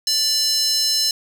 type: tone with high-pass filter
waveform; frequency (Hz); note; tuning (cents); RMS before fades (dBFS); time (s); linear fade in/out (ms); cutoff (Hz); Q
square; 587.3; D5; 0; -19; 0.07-1.11; 2; 4800; 9.8
effects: 9-bit